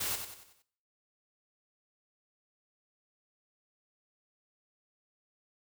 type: noise with echo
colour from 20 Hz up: white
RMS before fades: -34 dBFS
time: 0-0.16 s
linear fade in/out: 10 ms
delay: 93 ms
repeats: 5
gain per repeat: -7 dB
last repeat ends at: 0.625 s
effects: noise-tail reverb RT60 0.6 s tail -18 dB re dry